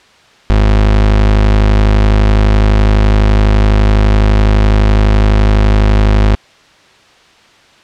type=tone; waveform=35% pulse; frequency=51.91 Hz; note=G#1; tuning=in tune; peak=-4 dBFS; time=0.5-6.35 s; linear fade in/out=0 ms; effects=white hiss -44 dBFS RMS until 7.83 s + low-pass 4000 Hz 12 dB/octave